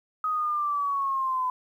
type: linear sweep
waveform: sine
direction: down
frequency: 1262 to 1005 Hz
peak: -24 dBFS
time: 0.24-1.5 s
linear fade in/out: 2 ms
effects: 10-bit